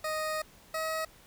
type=tone pair in turn; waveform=20% pulse; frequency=622.3 / 637.2 Hz; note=D#5 / D#5; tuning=0 / +41 cents; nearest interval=unison; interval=41 cents; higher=second; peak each=-26 / -26 dBFS; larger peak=neither; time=0.04-0.42 / 0.74-1.05 s; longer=first; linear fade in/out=5 ms; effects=pink hiss -57 dBFS RMS until 1.26 s